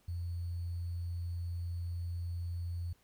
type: tone with sample-and-hold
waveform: sine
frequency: 86.5 Hz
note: F2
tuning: 16 cents flat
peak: -35 dBFS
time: 0.08-2.93 s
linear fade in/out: 5 ms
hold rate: 4410 Hz
effects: pink hiss -70 dBFS RMS until 3.03 s